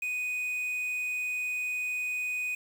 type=tone with quantisation; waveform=triangle; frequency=2489 Hz; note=D#7; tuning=in tune; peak=-28 dBFS; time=0.02-2.55 s; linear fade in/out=5 ms; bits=8; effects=none